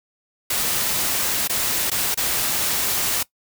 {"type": "noise with dropouts", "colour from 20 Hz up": "white", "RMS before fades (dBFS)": -22, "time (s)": [0.5, 3.23], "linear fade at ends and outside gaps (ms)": 5, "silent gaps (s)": [[1.477, 1.495], [1.901, 1.914], [2.145, 2.173]], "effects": ["noise-tail reverb RT60 0.1 s tail -20 dB re dry"]}